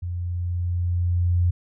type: tone with level ramp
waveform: sine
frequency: 87.9 Hz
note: F2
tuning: 12 cents sharp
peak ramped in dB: -26 to -16 dBFS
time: 0.02-1.51 s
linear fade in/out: 10 ms
effects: none